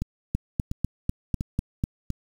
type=two click trains; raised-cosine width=5 ms; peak=-11 / -15 dBFS; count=7 / 4; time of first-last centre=0.35-1.839 / 0.02-2.103 s; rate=4.03 / 1.44 Hz; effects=7-bit